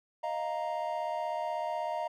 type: chord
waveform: triangle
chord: Eb suspended second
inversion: none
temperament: equal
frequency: 622.3 / 698.5 / 932.3 Hz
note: Eb5 / F5 / Bb5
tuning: 0 / 0 / 0 cents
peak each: -34 dBFS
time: 0.23-2.08 s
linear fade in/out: 10 ms
effects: none